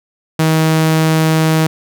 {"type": "tone", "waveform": "sawtooth", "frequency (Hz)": 159, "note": "D#3", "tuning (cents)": 38, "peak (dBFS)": -6, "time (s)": [0.39, 1.67], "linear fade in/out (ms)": 5, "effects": []}